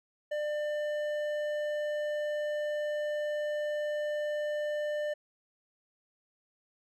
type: tone with hard clipping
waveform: triangle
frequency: 597 Hz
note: D5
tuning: 28 cents sharp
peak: -32 dBFS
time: 0.31-5.14 s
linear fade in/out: 10 ms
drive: 12 dB
effects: none